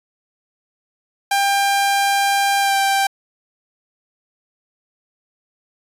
sawtooth tone with pitch glide, 796 to 785.9 Hz, G5 to G5, +26 to +4 cents, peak -11 dBFS, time 1.31-3.07 s, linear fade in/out 5 ms, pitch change -22 cents, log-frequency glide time 2.6-2.76 s, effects resampled to 32000 Hz

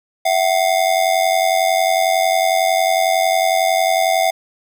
square ring-modulated tone, 708 Hz, F5, 23 cents sharp, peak -11 dBFS, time 0.25-4.31 s, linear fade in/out 10 ms, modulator 45.5 Hz, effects none

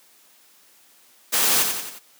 white noise with echo, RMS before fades -20 dBFS, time 1.32-1.64 s, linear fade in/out 20 ms, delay 89 ms, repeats 4, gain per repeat -5 dB, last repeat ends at 1.996 s, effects white hiss -55 dBFS RMS until 2.19 s + high-pass 200 Hz 12 dB/octave

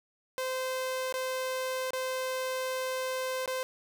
sawtooth tone with dropouts, 517 Hz, C5, 21 cents flat, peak -27 dBFS, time 0.38-3.63 s, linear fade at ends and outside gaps 0 ms, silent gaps 1.125-1.14 / 1.906-1.933 / 3.459-3.477 s, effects none

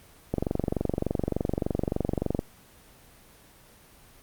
click train, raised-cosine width 2 ms, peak -12 dBFS, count 49, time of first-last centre 0.34-2.391 s, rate 23.4 Hz, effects pink hiss -54 dBFS RMS until 4.22 s + Opus 24 kbps

